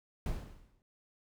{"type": "noise with exponential decay", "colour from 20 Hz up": "brown", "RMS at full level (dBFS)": -33, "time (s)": [0.26, 0.82], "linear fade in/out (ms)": 1, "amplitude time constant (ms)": 120, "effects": []}